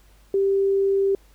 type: tone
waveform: sine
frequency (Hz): 392.3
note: G4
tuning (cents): +1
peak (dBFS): -17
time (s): 0.34-1.15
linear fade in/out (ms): 2
effects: added 50 Hz sine -52 dBFS peak until 1.34 s + pink hiss -59 dBFS RMS until 1.34 s